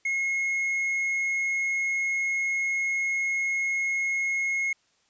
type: tone with tanh clipping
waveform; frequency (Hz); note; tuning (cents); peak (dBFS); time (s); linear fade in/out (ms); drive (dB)
triangle; 2164; C#7; -42; -25; 0.05-4.73; 5; 8
effects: white hiss -67 dBFS RMS until 5.09 s + resampled to 16000 Hz